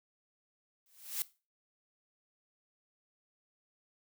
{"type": "noise with exponential growth", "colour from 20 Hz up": "blue", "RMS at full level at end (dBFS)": -32, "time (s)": [0.86, 1.22], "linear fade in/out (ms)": 1, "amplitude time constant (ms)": 77, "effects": ["noise-tail reverb RT60 0.3 s tail -18 dB re dry"]}